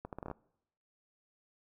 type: accelerating click train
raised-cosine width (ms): 1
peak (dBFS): -27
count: 8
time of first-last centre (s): 0.05-0.314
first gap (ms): 78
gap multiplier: 0.74
effects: noise-tail reverb RT60 0.8 s tail -23 dB re dry